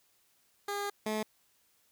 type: tone pair in turn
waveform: 15% pulse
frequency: 405.7 / 215.5 Hz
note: G#4 / A3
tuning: -41 / -36 cents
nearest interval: major seventh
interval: 1095 cents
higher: first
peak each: -27 / -25 dBFS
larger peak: second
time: 0.68-0.9 / 1.06-1.23 s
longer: first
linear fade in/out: 5 ms
effects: white hiss -70 dBFS RMS until 1.91 s